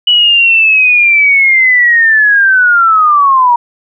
sine linear sweep, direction down, 2960 to 941 Hz, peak -4 dBFS, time 0.07-3.56 s, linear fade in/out 5 ms, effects none

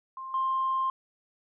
sine tone with level steps, 1055 Hz, C6, 14 cents sharp, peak -36 / -24 dBFS, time 0.17-0.9 s, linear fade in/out 2 ms, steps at 0.34 s, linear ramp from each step 2 ms, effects tanh soft clip ceiling -20 dBFS

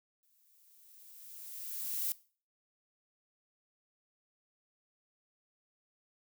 violet noise with exponential growth, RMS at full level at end -33 dBFS, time 0.23-2.12 s, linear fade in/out 0 ms, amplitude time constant 410 ms, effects noise-tail reverb RT60 0.4 s tail -19 dB re dry

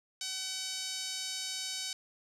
5% pulse tone with band-pass filter, 757 Hz, F#5, 39 cents sharp, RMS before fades -38 dBFS, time 0.21-1.93 s, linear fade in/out 2 ms, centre 4700 Hz, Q 1.1, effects none

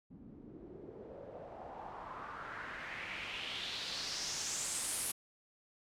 white noise with low-pass filter sweep, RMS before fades -43 dBFS, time 0.1-5.12 s, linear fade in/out 10 ms, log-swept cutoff 220 to 11000 Hz, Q 3.2, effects none

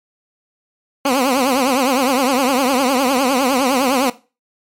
15% pulse tone with vibrato, 262.8 Hz, C4, 8 cents sharp, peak -7 dBFS, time 1.05-4.1 s, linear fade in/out 5 ms, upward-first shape triangle, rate 9.8 Hz, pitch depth 170 cents each way, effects noise-tail reverb RT60 0.3 s tail -17 dB re dry + MP3 64 kbps

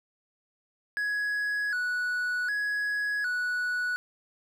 triangle tone with vibrato, 1570 Hz, G6, 2 cents sharp, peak -25 dBFS, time 0.97-3.96 s, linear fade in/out 0 ms, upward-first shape square, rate 0.66 Hz, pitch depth 110 cents each way, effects none

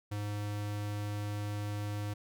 square tone, 103.6 Hz, G#2, 4 cents flat, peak -35 dBFS, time 0.11-2.14 s, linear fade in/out 10 ms, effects none

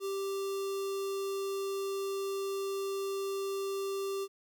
square tone with notch filter, 392 Hz, G4, in tune, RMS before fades -35 dBFS, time 0-4.28 s, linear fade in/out 50 ms, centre 1900 Hz, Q 1.6, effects 12-bit

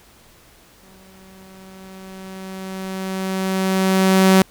sawtooth tone with exponential growth, 189.7 Hz, F#3, 43 cents sharp, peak -5 dBFS, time 0.83-4.42 s, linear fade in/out 2 ms, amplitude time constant 780 ms, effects pink hiss -50 dBFS RMS until 4.5 s

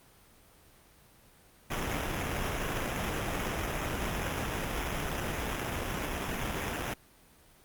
pink noise with sample-and-hold, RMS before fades -33 dBFS, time 1.7-6.94 s, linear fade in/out 5 ms, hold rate 4410 Hz, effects pink hiss -59 dBFS RMS until 7.64 s + Opus 32 kbps

